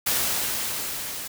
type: noise with level ramp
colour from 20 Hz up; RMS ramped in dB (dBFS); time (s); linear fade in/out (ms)
white; -23 to -34; 0.06-1.28; 10
effects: none

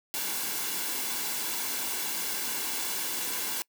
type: noise with comb filter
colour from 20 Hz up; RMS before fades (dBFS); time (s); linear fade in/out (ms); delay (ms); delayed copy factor
white; -32; 0.14-3.62; 0; 1.6; -0.5
effects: noise-tail reverb RT60 0.1 s tail -24 dB re dry + high-pass 200 Hz 12 dB/octave

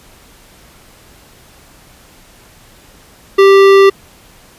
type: tone with hard clipping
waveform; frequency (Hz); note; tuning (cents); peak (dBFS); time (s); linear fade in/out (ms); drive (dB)
sine; 392; G4; 0; -5; 3.38-3.9; 10; 16
effects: pink hiss -43 dBFS RMS until 4.58 s + resampled to 32000 Hz

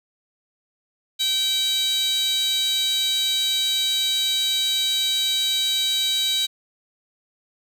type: tone with high-pass filter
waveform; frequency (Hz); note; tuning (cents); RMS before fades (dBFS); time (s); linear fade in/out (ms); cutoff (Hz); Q
15% pulse; 772; G5; -27; -22; 1.19-6.47; 20; 4100; 9
effects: none

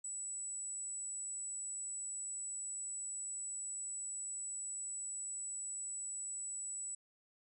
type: tone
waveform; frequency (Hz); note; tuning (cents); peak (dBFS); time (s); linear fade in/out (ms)
sine; 7902; B8; 0; -40; 0.04-6.95; 5
effects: none

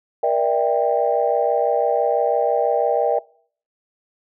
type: chord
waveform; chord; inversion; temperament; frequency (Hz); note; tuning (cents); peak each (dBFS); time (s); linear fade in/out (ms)
sine; E half-diminished seventh; second; just; 474.7 / 593.3 / 659.3 / 791.1; Bb4 / D5 / E5 / G5; +31 / +18 / 0 / +16; -21; 0.23-3.19; 5
effects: noise-tail reverb RT60 0.5 s tail -22 dB re dry + tanh soft clip ceiling -5 dBFS

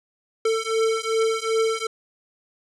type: beating tone pair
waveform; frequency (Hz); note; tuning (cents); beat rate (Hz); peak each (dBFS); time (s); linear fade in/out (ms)
square; 445.5 / 448.1; A4 / A4; +22 / +32; 2.6; -24; 0.45-1.87; 5
effects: resampled to 22050 Hz + 10-bit

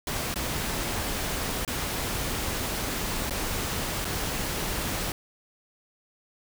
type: noise with dropouts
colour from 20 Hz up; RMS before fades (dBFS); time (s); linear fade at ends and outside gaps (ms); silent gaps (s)
pink; -30; 0.07-5.12; 2; 0.342-0.358 / 1.65-1.677 / 3.297-3.307 / 4.046-4.051
effects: none

